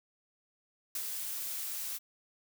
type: noise with ADSR envelope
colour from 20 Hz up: blue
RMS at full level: -35 dBFS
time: 0.95-1.99 s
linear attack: 3 ms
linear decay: 61 ms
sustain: -3 dB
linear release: 30 ms
effects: none